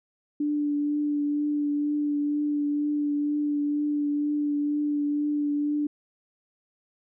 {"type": "tone with vibrato", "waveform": "sine", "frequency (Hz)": 293.3, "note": "D4", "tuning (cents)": -2, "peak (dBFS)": -23, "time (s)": [0.4, 5.87], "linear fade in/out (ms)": 5, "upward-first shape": "triangle", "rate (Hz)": 2.1, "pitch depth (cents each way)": 18, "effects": []}